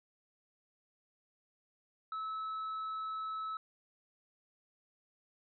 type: tone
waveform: triangle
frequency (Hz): 1300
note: E6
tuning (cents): -24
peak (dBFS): -35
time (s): 2.12-3.57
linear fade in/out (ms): 2
effects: resampled to 11025 Hz